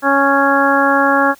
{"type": "harmonic tone", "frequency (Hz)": 277.2, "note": "C#4", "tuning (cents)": 0, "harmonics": [1, 2, 3, 4, 5, 6], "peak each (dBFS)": [-17, -17, -17, -17, -17, -17], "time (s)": [0.02, 1.35], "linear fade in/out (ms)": 50, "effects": ["white hiss -47 dBFS RMS until 1.39 s"]}